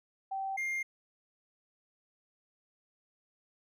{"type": "tone pair in turn", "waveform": ["sine", "triangle"], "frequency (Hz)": [775, 2115], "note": ["G5", "C7"], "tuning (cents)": [-20, 18], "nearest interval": "octave + perfect fourth", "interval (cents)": 1738, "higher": "second", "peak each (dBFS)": [-33, -30], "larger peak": "second", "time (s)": [[0.31, 0.57], [0.57, 0.83]], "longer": "neither", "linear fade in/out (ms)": 10, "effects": []}